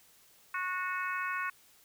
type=harmonic tone; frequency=366.8 Hz; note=F#4; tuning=15 cents flat; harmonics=3 / 4 / 5 / 6 / 7; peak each=-36 / -36 / -40 / -43 / -42 dBFS; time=0.54-1.5 s; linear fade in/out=5 ms; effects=white hiss -62 dBFS RMS until 1.84 s